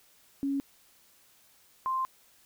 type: tone pair in turn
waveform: sine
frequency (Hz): 277.2 / 1046.6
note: C#4 / C6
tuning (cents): 0 / 0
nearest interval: octave + major seventh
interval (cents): 2300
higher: second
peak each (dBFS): -27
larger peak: neither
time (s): 0.43-0.6 / 1.86-2.05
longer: second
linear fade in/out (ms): 0
effects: white hiss -62 dBFS RMS until 2.45 s